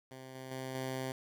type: tone with level steps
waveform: 10% pulse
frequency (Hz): 130.9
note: C3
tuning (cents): +1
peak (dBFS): -39 / -36 / -31 / -28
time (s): 0.11-1.12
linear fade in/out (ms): 2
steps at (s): 0.35 / 0.51 / 0.75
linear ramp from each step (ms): 2
effects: none